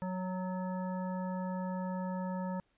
harmonic tone with a mistuned harmonic, 184.5 Hz, F#3, 5 cents flat, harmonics 1 / 3 / 5 / 7 / 9, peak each -35 / -42 / -42 / -52 / -54 dBFS, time 0.02-2.6 s, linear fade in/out 0 ms, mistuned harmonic 9, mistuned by +54 cents, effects pink hiss -75 dBFS RMS until 2.77 s + resampled to 8000 Hz

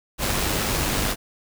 pink noise with amplitude modulation, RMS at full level -22 dBFS, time 0.18-1.16 s, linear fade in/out 50 ms, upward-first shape sine, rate 98.8 Hz, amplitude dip 35%, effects none

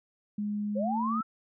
sine tone with pitch glide, 207.7 to 223.9 Hz, G#3 to A3, 0 to +30 cents, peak -29 dBFS, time 0.38-1.21 s, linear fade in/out 5 ms, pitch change +130 cents, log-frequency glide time 0.83-0.91 s
sine linear sweep, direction up, 493.9 to 1352 Hz, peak -29 dBFS, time 0.75-1.23 s, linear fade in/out 20 ms
effects none

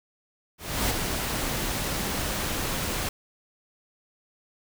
pink noise with ADSR envelope, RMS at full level -24 dBFS, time 0.58-3.09 s, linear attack 320 ms, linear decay 17 ms, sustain -5 dB, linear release 3 ms, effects none

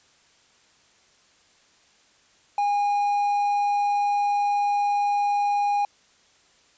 triangle tone with quantisation, 817 Hz, G#5, 29 cents flat, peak -18 dBFS, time 2.58-5.85 s, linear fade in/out 2 ms, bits 8, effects white hiss -59 dBFS RMS until 6.77 s + resampled to 16000 Hz

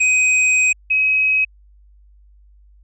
square / sine tone pair in turn, 2512 / 2543 Hz, D#7 / D#7, +16 / +37 cents, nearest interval unison, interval 21 cents, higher second, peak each -13 dBFS, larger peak neither, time 0-0.73 / 0.9-1.45 s, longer first, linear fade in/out 10 ms, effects added 50 Hz sine -46 dBFS peak until 2.83 s + resampled to 22050 Hz

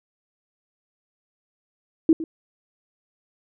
sine tone with echo, 322.4 Hz, E4, 38 cents flat, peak -11 dBFS, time 2.09-2.13 s, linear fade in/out 2 ms, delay 110 ms, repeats 1, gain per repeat -15 dB, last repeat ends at 2.24 s, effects none

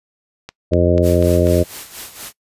click train, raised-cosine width 0.2 ms, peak -14 dBFS, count 5, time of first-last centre 0.49-1.47 s, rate 4.08 Hz
harmonic tone, 87.31 Hz, F2, in tune, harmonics 1 / 2 / 3 / 4 / 5 / 6 / 7, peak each -16 / -20 / -21 / -18 / -20 / -20 / -18 dBFS, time 0.71-1.64 s, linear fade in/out 20 ms
white noise with tremolo, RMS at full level -30 dBFS, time 1.02-2.33 s, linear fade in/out 50 ms, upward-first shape sine, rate 4.3 Hz, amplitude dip 70%
effects noise-tail reverb RT60 0.1 s tail -23 dB re dry + resampled to 32000 Hz

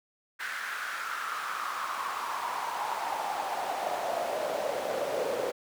brown noise with high-pass filter sweep, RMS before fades -33 dBFS, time 0.39-5.52 s, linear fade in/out 20 ms, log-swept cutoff 1600 to 490 Hz, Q 4.9, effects none

